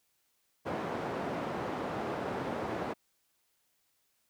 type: band-pass noise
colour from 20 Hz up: white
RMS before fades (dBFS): -36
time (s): 0.65-2.94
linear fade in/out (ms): 20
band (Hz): 130 to 790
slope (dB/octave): 12
effects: white hiss -75 dBFS RMS until 4.29 s